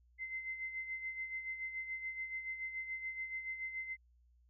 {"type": "tone with tremolo", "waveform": "sine", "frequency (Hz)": 2068, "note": "C7", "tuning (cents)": -21, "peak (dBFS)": -37, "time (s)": [0.18, 3.97], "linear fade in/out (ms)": 50, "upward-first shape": "sine", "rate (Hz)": 7, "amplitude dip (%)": 60, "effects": ["added 60 Hz sine -65 dBFS peak until 4.49 s"]}